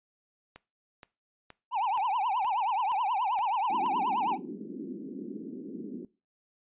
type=click train; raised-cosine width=0.3 ms; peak=-30 dBFS; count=8; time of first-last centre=0.56-3.862 s; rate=2.12 Hz
type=tone with vibrato; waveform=triangle; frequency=876 Hz; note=A5; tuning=8 cents flat; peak=-24 dBFS; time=1.71-4.38 s; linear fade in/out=50 ms; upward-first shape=triangle; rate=9.4 Hz; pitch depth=290 cents each way
type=band-pass noise; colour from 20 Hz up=pink; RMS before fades=-40 dBFS; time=3.7-6.05 s; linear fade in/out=2 ms; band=200 to 380 Hz; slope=48 dB/octave
effects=noise-tail reverb RT60 0.3 s tail -20 dB re dry + resampled to 8000 Hz